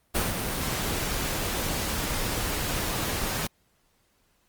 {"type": "noise with ADSR envelope", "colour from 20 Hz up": "pink", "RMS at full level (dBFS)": -24, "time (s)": [0.14, 3.47], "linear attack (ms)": 20, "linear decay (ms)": 160, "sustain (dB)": -5, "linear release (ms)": 4, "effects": ["pink hiss -68 dBFS RMS until 4.48 s", "Opus 32 kbps"]}